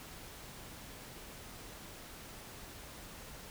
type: silence
effects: pink hiss -50 dBFS RMS until 3.5 s